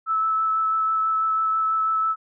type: tone with vibrato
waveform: sine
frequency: 1308 Hz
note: E6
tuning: 14 cents flat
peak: -19 dBFS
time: 0.06-2.16 s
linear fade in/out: 50 ms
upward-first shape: sine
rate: 6.1 Hz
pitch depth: 10 cents each way
effects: none